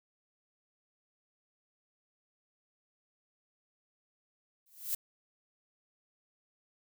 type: noise with exponential growth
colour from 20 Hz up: violet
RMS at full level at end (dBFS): -30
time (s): 4.66-4.95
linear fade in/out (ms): 5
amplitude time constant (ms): 62
effects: none